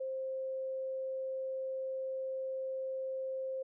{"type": "tone", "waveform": "sine", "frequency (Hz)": 527, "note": "C5", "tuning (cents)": 12, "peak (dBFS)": -35, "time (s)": [0, 3.63], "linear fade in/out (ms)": 10, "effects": []}